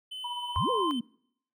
triangle tone with pitch glide, 3037 to 3072 Hz, F#7 to G7, +44 to -36 cents, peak -35 dBFS, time 0.11-1 s, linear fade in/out 10 ms, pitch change +20 cents, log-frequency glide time 0.51-0.59 s
sine tone with tremolo, 969 Hz, B5, 33 cents flat, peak -32 dBFS, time 0.24-0.87 s, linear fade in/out 5 ms, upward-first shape sine, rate 16 Hz, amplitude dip 60%
sine exponential two-way sweep, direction up then down, 65.41 to 523.3 to 223.1 Hz, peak -28 dBFS, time 0.56-1.01 s, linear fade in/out 5 ms, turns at 0.7 s
sine tone, 1046.5 Hz, C6, in tune, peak -27 dBFS, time 0.56-0.91 s, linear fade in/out 0 ms
effects noise-tail reverb RT60 0.7 s tail -25 dB re dry

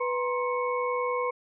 sine tone cluster, 493.3 / 948 / 1058 / 2214 Hz, B4 / A#5 / C6 / C#7, -2 / +29 / +19 / -3 cents, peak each -28 / -37 / -30 / -37 dBFS, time 0-1.31 s, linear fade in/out 10 ms, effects none

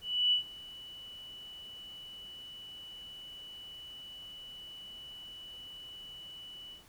sine tone with ADSR envelope, 2960 Hz, F#7, in tune, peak -23 dBFS, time 0.01-6.84 s, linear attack 310 ms, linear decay 110 ms, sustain -22 dB, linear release 120 ms, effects pink hiss -60 dBFS RMS until 6.88 s

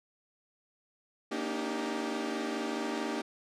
sawtooth chord, Eb major seventh, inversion second, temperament equal with one note detuned, 233.1 / 286.5 / 311.1 / 392 Hz, Bb3 / D4 / Eb4 / G4, 0 / -43 / 0 / 0 cents, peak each -34 dBFS, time 1.31-3.22 s, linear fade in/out 10 ms, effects low-pass 7000 Hz 12 dB/octave

